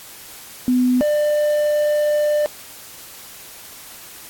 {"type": "tone pair in turn", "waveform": ["sine", "triangle"], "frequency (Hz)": [250.6, 596], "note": ["B3", "D5"], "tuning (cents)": [25, 25], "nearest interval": "octave + minor third", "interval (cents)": 1500, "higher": "second", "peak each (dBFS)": -13, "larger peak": "neither", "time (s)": [[0.68, 1.01], [1.01, 2.46]], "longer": "second", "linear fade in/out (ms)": 0, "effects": ["white hiss -39 dBFS RMS until 4.29 s", "AAC 64 kbps"]}